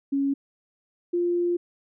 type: tone pair in turn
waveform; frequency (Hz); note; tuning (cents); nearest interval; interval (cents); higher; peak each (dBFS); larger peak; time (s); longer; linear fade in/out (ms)
sine; 277.1 / 349.1; C#4 / F4; -1 / -1; major third; 400; second; -21; neither; 0.12-0.34 / 1.13-1.57; second; 10
effects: none